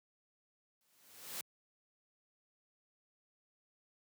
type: noise with exponential growth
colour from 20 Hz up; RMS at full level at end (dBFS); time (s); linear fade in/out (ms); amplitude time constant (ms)
white; -40; 0.81-1.41; 1; 130
effects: high-pass 100 Hz 12 dB/octave